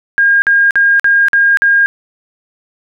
sine tone bursts, 1618 Hz, G#6, 46 cents flat, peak -6 dBFS, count 6, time 0.18-1.86 s, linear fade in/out 0 ms, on 240 ms, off 48 ms, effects none

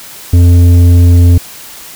sine tone with tanh clipping, 87.31 Hz, F2, in tune, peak -3 dBFS, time 0.33-1.38 s, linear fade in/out 5 ms, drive 9 dB, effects white hiss -30 dBFS RMS until 1.95 s

